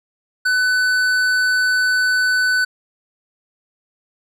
triangle tone with tanh clipping, 1500 Hz, F#6, 23 cents sharp, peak -16 dBFS, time 0.45-2.65 s, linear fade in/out 10 ms, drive 16 dB, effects none

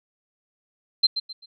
sine tone with echo, 4127 Hz, C8, 25 cents flat, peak -13 dBFS, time 1.03-1.07 s, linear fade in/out 10 ms, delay 130 ms, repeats 3, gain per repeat -10 dB, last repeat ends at 1.46 s, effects none

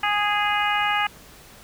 harmonic tone, 413.8 Hz, G#4, 6 cents flat, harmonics 2 / 3 / 4 / 5 / 6 / 7, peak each -24 / -26 / -27 / -28 / -29 / -29 dBFS, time 0.03-1.07 s, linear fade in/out 5 ms, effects pink hiss -47 dBFS RMS until 1.63 s

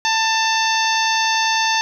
harmonic tone with a mistuned harmonic, 890 Hz, A5, 20 cents sharp, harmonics 1 / 2 / 3 / 4 / 5 / 6 / 7, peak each -19 / -22 / -24 / -25 / -26 / -27 / -27 dBFS, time 0.05-1.81 s, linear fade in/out 0 ms, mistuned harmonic 5, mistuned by +24 cents, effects 8-bit

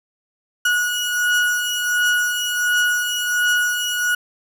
35% pulse beating tone pair, 1456 / 1457.4 Hz, F#6 / F#6, -28 / -27 cents, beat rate 1.4 Hz, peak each -17 / -21 dBFS, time 0.65-4.15 s, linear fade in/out 5 ms, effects none

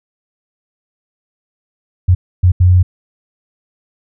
sine tone bursts at uneven times, 90.5 Hz, F#2, 38 cents flat, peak -5 dBFS, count 3, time 2.08-2.15 / 2.43-2.52 / 2.6-2.83 s, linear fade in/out 10 ms, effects none

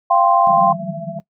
sine chord, F suspended second, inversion none, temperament equal with one note detuned, 690.8 / 784 / 1046.5 Hz, F5 / G5 / C6, -19 / 0 / 0 cents, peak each -15 dBFS, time 0.1-0.73 s, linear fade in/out 10 ms
sine tone with tremolo, 670 Hz, E5, 28 cents sharp, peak -25 dBFS, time 0.44-1.19 s, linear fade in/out 2 ms, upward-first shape sine, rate 14 Hz, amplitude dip 55%
pink band-pass noise, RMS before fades -28 dBFS, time 0.47-1.2 s, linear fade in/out 0 ms, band 160 to 200 Hz, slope 96 dB/octave
effects noise-tail reverb RT60 0.1 s tail -19 dB re dry

